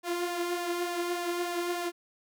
sawtooth tone with flanger, 349.2 Hz, F4, in tune, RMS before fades -32 dBFS, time 0.03-1.92 s, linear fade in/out 50 ms, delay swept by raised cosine 1.1 to 3.8 ms, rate 3.4 Hz, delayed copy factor +0.5, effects none

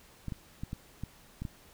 clicks, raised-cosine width 5 ms, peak -24 dBFS, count 7, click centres 0.283 / 0.322 / 0.635 / 0.731 / 1.036 / 1.42 / 1.452 s, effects pink hiss -58 dBFS RMS until 1.73 s

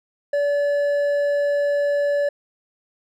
sine tone with hard clipping, 575 Hz, D5, 37 cents flat, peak -19 dBFS, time 0.33-2.29 s, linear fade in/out 5 ms, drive 5 dB, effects none

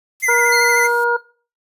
violet noise, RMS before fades -35 dBFS, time 0.2-1.04 s, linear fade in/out 0 ms
square tone with vibrato, 2046 Hz, C7, 39 cents flat, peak -16 dBFS, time 0.22-0.88 s, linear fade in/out 20 ms, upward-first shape sine, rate 13 Hz, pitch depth 44 cents each way
harmonic tone, 475.6 Hz, A#4, 35 cents sharp, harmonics 1 / 2 / 3, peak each -19 / -18 / -16 dBFS, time 0.28-1.17 s, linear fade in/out 10 ms
triangle tone with exponential decay, 4274 Hz, C8, 36 cents sharp, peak -18 dBFS, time 0.52-1.21 s, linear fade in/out 5 ms, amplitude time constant 150 ms
effects noise-tail reverb RT60 0.4 s tail -21 dB re dry + resampled to 32000 Hz

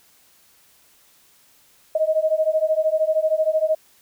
sine beating tone pair, 622.3 / 635.3 Hz, D#5 / D#5, 0 / +36 cents, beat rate 13 Hz, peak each -20 dBFS, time 1.95-3.75 s, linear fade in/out 5 ms, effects white hiss -56 dBFS RMS until 4.01 s

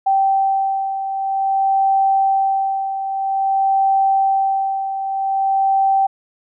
sine beating tone pair, 778 / 778.51 Hz, G5 / G5, -13 / -12 cents, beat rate 0.51 Hz, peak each -15 / -22 dBFS, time 0.06-6.07 s, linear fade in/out 10 ms, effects none

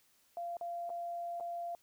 sine tone with dropouts, 690 Hz, F5, 21 cents flat, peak -37 dBFS, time 0.37-1.75 s, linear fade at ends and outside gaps 1 ms, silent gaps 0.569-0.611 / 0.894-0.901 / 1.4-1.407 s, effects white hiss -70 dBFS RMS until 1.82 s

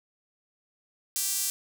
sawtooth tone with high-pass filter, 392 Hz, G4, in tune, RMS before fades -29 dBFS, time 1.16-1.5 s, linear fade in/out 0 ms, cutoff 7300 Hz, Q 1.1, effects none

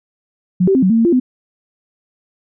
sine tone with pitch steps, 181.3 / 386.7 / 262.9 / 187.1 / 226.5 / 228.4 / 344.2 / 253.4 Hz, F#3 / G4 / C4 / F#3 / A#3 / A#3 / F4 / B3, -35 / -24 / +8 / +20 / -50 / -35 / -25 / +45 cents, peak -9 dBFS, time 0.6-1.2 s, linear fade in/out 10 ms, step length 75 ms, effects none

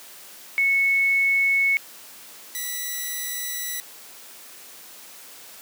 sine / 5% pulse tone pair in turn, 2204 / 1963.5 Hz, C#7 / B6, -11 / -11 cents, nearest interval major second, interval 200 cents, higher first, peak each -17 dBFS, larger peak neither, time 0.58-1.77 / 2.55-3.8 s, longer second, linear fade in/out 0 ms, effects white hiss -44 dBFS RMS until 5.61 s + high-pass 200 Hz 12 dB/octave

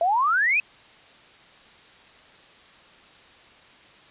sine exponential sweep, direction up, 653 to 2604 Hz, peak -18 dBFS, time 0.01-0.6 s, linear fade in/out 2 ms, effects white hiss -51 dBFS RMS until 4.1 s + resampled to 8000 Hz

